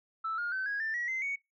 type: tone with pitch steps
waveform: sine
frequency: 1318.5 / 1421.3 / 1532.2 / 1651.6 / 1780.4 / 1919.3 / 2069 / 2230 Hz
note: E6 / F6 / G6 / G#6 / A6 / B6 / C7 / C#7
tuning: 0 / +30 / -40 / -10 / +20 / -50 / -20 / +10 cents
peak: -30 dBFS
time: 0.24-1.36 s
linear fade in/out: 10 ms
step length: 140 ms
effects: noise-tail reverb RT60 0.2 s tail -23 dB re dry + tanh soft clip ceiling -27 dBFS